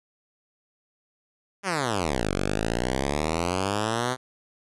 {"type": "exponential two-way sweep", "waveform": "5% pulse", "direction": "down then up", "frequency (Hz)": [206.8, 45.65, 130.5], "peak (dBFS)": -13, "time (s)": [1.63, 4.17], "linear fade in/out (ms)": 50, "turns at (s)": 2.32, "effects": ["resampled to 24000 Hz"]}